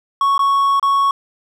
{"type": "tone with dropouts", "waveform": "triangle", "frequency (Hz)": 1108.7, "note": "C#6", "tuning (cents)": 0, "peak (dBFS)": -10, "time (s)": [0.21, 1.11], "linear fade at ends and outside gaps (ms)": 2, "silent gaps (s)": [[0.379, 0.392], [0.797, 0.827]], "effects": []}